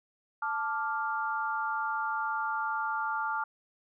sine chord, D minor, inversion second, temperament equal, 880 / 1174.7 / 1396.9 Hz, A5 / D6 / F6, 0 / 0 / 0 cents, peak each -33 / -35 / -33 dBFS, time 0.42-3.44 s, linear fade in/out 5 ms, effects none

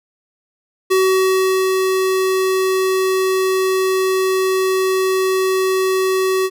square tone with ADSR envelope, 377.6 Hz, F#4, 35 cents sharp, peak -12 dBFS, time 0.9-6.5 s, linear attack 17 ms, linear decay 770 ms, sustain -3 dB, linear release 49 ms, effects none

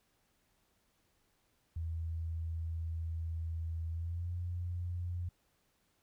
sine tone with pitch glide, 82 to 87.89 Hz, E2 to F2, -9 to +12 cents, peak -35 dBFS, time 1.76-5.29 s, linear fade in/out 5 ms, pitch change +121 cents, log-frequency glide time 3.9-4.33 s, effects pink hiss -75 dBFS RMS until 6.02 s

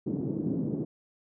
white band-pass noise, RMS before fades -31 dBFS, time 0.06-0.85 s, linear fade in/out 10 ms, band 140 to 320 Hz, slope 24 dB/octave, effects none

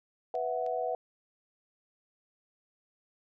sine chord, B suspended fourth, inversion none, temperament equal, 493.9 / 659.3 / 740 Hz, B4 / E5 / F#5, 0 / 0 / 0 cents, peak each -34 dBFS, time 0.34-0.95 s, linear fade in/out 2 ms
clicks, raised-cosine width 0.2 ms, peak -36 dBFS, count 2, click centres 0.353 / 0.664 s
effects none

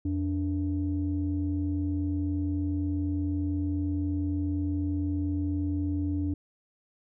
sine tone pair together, 86.3 / 290.3 Hz, F2 / D4, -20 / -20 cents, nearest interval octave + major sixth, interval 2100 cents, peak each -28 dBFS, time 0.05-6.34 s, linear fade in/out 5 ms, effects tanh soft clip ceiling -20 dBFS

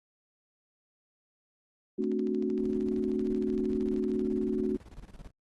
sine chord, D dominant seventh, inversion second, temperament equal, 220 / 261.6 / 293.7 / 370 Hz, A3 / C4 / D4 / F#4, 0 / 0 / 0 / 0 cents, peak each -32 / -34 / -35 / -31 dBFS, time 1.98-4.77 s, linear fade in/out 10 ms
click train, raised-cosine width 0.2 ms, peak -34 dBFS, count 29, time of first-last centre 2.04-4.194 s, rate 13 Hz
brown noise with tremolo, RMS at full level -45 dBFS, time 2.58-5.31 s, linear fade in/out 20 ms, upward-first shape square, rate 18 Hz, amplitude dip 75%
effects Opus 24 kbps

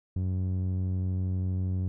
sawtooth tone with low-pass filter, 92.5 Hz, F#2, in tune, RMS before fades -29 dBFS, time 0.16-1.88 s, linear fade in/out 0 ms, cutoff 190 Hz, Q 0.63, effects none

